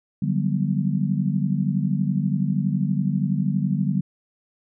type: chord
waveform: sine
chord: G major seventh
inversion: second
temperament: just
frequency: 147 / 183.75 / 196 / 245 Hz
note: D3 / F#3 / G3 / B3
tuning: +2 / -12 / 0 / -14 cents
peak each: -24 / -25 / -24 / -30 dBFS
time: 0.22-4.01 s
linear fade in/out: 5 ms
effects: none